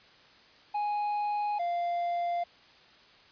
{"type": "tone pair in turn", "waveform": "triangle", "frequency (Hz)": [830.6, 694.6], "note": ["G#5", "F5"], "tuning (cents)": [0, -10], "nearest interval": "minor third", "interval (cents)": 310, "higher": "first", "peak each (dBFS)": [-26, -26], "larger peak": "neither", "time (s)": [[0.74, 1.59], [1.59, 2.44]], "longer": "neither", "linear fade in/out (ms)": 10, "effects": ["white hiss -57 dBFS RMS until 3.31 s", "resampled to 11025 Hz"]}